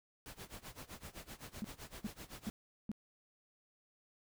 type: noise with tremolo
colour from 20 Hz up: pink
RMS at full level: -48 dBFS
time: 0.26-2.5 s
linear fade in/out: 0 ms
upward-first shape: sine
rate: 7.8 Hz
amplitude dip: 90%
type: tone bursts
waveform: sine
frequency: 212.9 Hz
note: G#3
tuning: 43 cents sharp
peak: -36 dBFS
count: 4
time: 1.62-2.916 s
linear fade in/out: 0 ms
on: 24 ms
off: 400 ms
effects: none